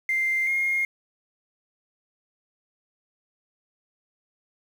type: tone pair in turn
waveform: triangle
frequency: 2093 / 2136 Hz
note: C7 / C7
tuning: 0 / +35 cents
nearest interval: unison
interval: 35 cents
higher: second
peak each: -18 dBFS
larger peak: neither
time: 0.09-0.47 / 0.47-0.85 s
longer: neither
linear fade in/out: 2 ms
effects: tanh soft clip ceiling -19 dBFS + 8-bit